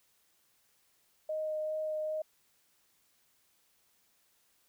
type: tone with vibrato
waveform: sine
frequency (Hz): 620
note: D#5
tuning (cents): -6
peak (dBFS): -32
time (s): 1.29-2.22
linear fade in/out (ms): 5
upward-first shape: sine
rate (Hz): 2.5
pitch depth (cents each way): 9
effects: white hiss -71 dBFS RMS until 4.68 s